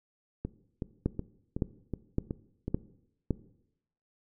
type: two click trains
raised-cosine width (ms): 3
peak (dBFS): -14 / -20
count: 5 / 7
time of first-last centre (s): 1.06-3.307 / 0.45-2.68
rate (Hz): 1.78 / 2.69
effects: noise-tail reverb RT60 0.8 s tail -18 dB re dry